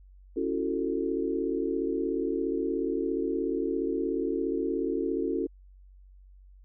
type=chord; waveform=sine; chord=F# minor seventh; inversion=second; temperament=just; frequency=277.5 / 333 / 370 / 444 Hz; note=C#4 / E4 / F#4 / A4; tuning=+2 / +18 / 0 / +16 cents; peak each=-32 dBFS; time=0.36-5.47 s; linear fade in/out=10 ms; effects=added 47 Hz sine -50 dBFS peak until 6.64 s